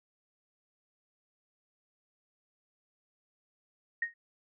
sine tone with exponential decay, 1863 Hz, A#6, 2 cents flat, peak -25 dBFS, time 4.02-4.14 s, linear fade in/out 5 ms, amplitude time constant 26 ms, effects none

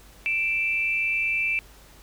sine tone pair together, 2349 / 2645 Hz, D7 / E7, 0 / +5 cents, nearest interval major second, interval 205 cents, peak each -24 / -26 dBFS, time 0.26-1.59 s, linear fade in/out 0 ms, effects added 50 Hz sine -51 dBFS peak until 2.02 s + pink hiss -52 dBFS RMS until 2.02 s

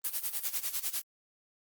blue noise with tremolo, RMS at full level -31 dBFS, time 0.04-1.02 s, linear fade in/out 5 ms, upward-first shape sine, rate 10 Hz, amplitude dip 85%, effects Opus 32 kbps

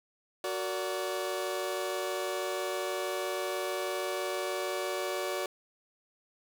sawtooth chord, Gb augmented, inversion none, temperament just, 370 / 462.5 / 578.1 Hz, Gb4 / Bb4 / D5, 0 / -14 / -27 cents, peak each -31 / -36 / -31 dBFS, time 0.44-5.46 s, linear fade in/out 2 ms, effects none

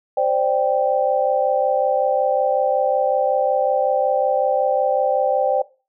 sine chord, C suspended second, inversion none, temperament just, 523.3 / 588.7 / 784.9 Hz, C5 / D5 / G5, 0 / +4 / +2 cents, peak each -20 dBFS, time 0.17-5.62 s, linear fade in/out 5 ms, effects noise-tail reverb RT60 0.3 s tail -18 dB re dry

